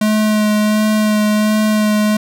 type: tone with vibrato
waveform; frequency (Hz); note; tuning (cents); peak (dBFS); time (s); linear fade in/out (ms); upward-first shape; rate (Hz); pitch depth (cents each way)
square; 213; G#3; +44; -12; 0.01-2.17; 5; sine; 1.4; 15
effects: none